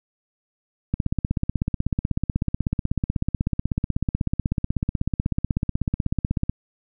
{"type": "click train", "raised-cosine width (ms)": 5, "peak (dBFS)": -9, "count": 91, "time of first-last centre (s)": [0.94, 6.496], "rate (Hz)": 16.2, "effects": []}